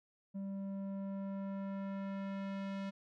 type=tone with low-pass filter sweep; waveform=square; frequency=195.7 Hz; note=G3; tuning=3 cents flat; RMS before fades=-41 dBFS; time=0.34-2.91 s; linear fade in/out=20 ms; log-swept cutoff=400 to 3800 Hz; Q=0.75; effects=none